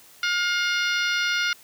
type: harmonic tone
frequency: 711 Hz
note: F5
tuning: 31 cents sharp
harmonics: 2 / 3 / 4 / 5 / 6 / 7 / 8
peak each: -24 / -28 / -30 / -32 / -34 / -35 / -36 dBFS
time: 0.23-1.53 s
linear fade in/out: 2 ms
effects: white hiss -51 dBFS RMS until 1.63 s + high-pass 60 Hz 12 dB/octave